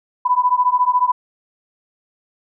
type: beating tone pair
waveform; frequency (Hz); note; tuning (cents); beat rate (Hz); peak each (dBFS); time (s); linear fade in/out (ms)
sine; 987.8 / 1001.8; B5 / B5; 0 / +24; 14; -16; 0.25-1.12; 10
effects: none